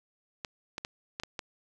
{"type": "clicks", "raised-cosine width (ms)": 0.2, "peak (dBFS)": -18, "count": 6, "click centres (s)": [0.448, 0.781, 0.849, 1.199, 1.235, 1.392], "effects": []}